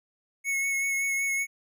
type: tone with vibrato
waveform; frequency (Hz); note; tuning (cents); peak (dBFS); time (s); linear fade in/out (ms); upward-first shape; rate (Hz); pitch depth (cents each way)
square; 2195; C#7; -18; -26; 0.44-1.47; 50; sine; 5.3; 18
effects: none